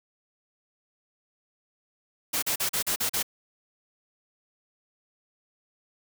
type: noise bursts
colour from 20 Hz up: white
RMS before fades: -27 dBFS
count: 7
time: 2.33-3.229 s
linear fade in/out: 10 ms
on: 95 ms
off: 39 ms
effects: none